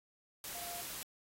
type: tone in noise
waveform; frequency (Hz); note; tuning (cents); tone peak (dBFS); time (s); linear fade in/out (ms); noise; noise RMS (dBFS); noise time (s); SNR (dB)
sine; 698.5; F5; 0; -48; 0.55-0.82; 2; white; -44; 0.44-1.03; -7
effects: AAC 48 kbps